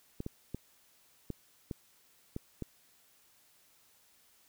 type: clicks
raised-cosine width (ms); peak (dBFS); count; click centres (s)
3; -24; 7; 0.204 / 0.264 / 0.546 / 1.303 / 1.712 / 2.364 / 2.623
effects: white hiss -66 dBFS RMS until 4.48 s